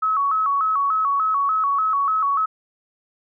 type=tone with vibrato; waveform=sine; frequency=1200 Hz; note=D6; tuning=37 cents sharp; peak=-17 dBFS; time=0.02-2.46 s; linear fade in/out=10 ms; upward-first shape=square; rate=3.4 Hz; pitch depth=120 cents each way; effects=none